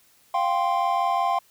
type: chord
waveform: triangle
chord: F suspended second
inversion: none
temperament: equal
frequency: 698.5 / 784 / 1046.5 Hz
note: F5 / G5 / C6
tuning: 0 / 0 / 0 cents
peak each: -23 dBFS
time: 0.34-1.39 s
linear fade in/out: 5 ms
effects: white hiss -59 dBFS RMS until 1.5 s